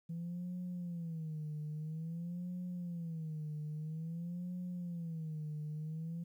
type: tone with vibrato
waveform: sine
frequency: 164.81 Hz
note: E3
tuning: in tune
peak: -37 dBFS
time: 0.09-6.24 s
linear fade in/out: 10 ms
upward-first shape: sine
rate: 0.5 Hz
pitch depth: 150 cents each way
effects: tanh soft clip ceiling -36 dBFS + 12-bit